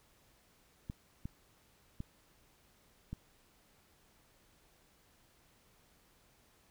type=clicks; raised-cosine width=5 ms; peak=-28 dBFS; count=4; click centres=0.899 / 1.255 / 2.004 / 3.13 s; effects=pink hiss -68 dBFS RMS until 6.7 s